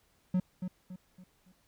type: tone with echo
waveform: triangle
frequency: 183.1 Hz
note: F#3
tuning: 18 cents flat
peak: -23 dBFS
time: 0.34-0.4 s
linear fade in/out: 5 ms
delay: 280 ms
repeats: 4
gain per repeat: -8 dB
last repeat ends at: 1.52 s
effects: pink hiss -70 dBFS RMS until 1.67 s